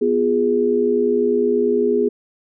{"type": "chord", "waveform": "sine", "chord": "F diminished", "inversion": "second", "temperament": "equal with one note detuned", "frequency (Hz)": [246.9, 355.3, 415.3], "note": ["Cb4", "F4", "Ab4"], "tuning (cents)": [0, 30, 0], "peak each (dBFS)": [-21, -22, -16], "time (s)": [0.01, 2.09], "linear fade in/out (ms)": 10, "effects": []}